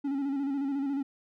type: tone with vibrato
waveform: triangle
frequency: 277.2 Hz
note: C#4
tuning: in tune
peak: -26 dBFS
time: 0.04-1.03 s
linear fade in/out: 10 ms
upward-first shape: square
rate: 14 Hz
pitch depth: 45 cents each way
effects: none